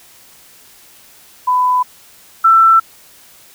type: tone pair in turn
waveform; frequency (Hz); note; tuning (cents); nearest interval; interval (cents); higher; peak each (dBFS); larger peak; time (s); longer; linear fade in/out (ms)
sine; 1000 / 1334.8; B5 / E6; +21 / +21; perfect fourth; 500; second; -10 / -5; second; 1.47-1.83 / 2.44-2.8; neither; 10
effects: white hiss -44 dBFS RMS until 3.54 s